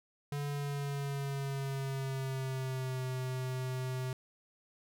square tone with pitch glide, 143.8 to 128.85 Hz, D3 to C3, -36 to -26 cents, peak -35 dBFS, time 0.32-4.13 s, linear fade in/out 2 ms, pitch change -190 cents, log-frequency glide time 0.49-3.05 s, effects none

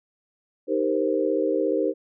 sine chord, C minor seventh, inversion first, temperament equal, 311.1 / 392 / 466.2 / 523.3 Hz, Eb4 / G4 / Bb4 / C5, 0 / 0 / 0 / 0 cents, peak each -26 dBFS, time 0.67-1.94 s, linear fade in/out 50 ms, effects none

